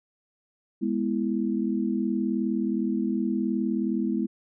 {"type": "chord", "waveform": "sine", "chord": "E major", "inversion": "first", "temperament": "equal", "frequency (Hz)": [207.7, 246.9, 329.6], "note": ["G#3", "B3", "E4"], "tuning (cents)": [0, 0, 0], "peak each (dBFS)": [-27, -28, -29], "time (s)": [0.81, 4.27], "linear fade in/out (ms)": 20, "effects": []}